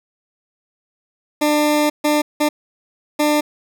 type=tone bursts at uneven times; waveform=20% pulse; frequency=298.7 Hz; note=D4; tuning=29 cents sharp; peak=-9 dBFS; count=4; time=1.41-1.9 / 2.04-2.22 / 2.4-2.49 / 3.19-3.41 s; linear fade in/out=10 ms; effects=none